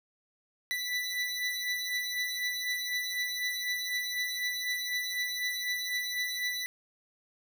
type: beating tone pair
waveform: 25% pulse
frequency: 1975.5 / 1979.5 Hz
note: B6 / B6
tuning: 0 / +3 cents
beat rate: 4 Hz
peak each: -33 / -29 dBFS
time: 0.71-6.66 s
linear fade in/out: 0 ms
effects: none